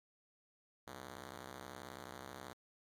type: ring-modulated tone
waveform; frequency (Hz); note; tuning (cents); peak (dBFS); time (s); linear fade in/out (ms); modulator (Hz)
5% pulse; 130.81; C3; 0; -34; 0.87-2.53; 2; 36.1
effects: AAC 64 kbps